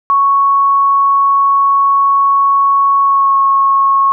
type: tone with pitch glide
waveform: sine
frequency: 1108.7 to 1096 Hz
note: C#6 to C#6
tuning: 0 to -20 cents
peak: -7 dBFS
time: 0.1-4.12 s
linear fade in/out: 0 ms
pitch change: -20 cents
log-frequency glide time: 3.01-3.36 s
effects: none